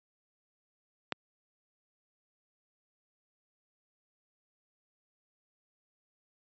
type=click; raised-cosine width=0.3 ms; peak=-14 dBFS; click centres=1.123 s; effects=high-pass 150 Hz 12 dB/octave + resampled to 16000 Hz